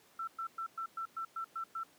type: tone bursts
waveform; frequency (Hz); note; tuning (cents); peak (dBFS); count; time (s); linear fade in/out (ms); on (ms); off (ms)
sine; 1338; E6; +25; -36; 9; 0.19-1.835; 5; 85; 110
effects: pink hiss -64 dBFS RMS until 1.98 s + high-pass 200 Hz 12 dB/octave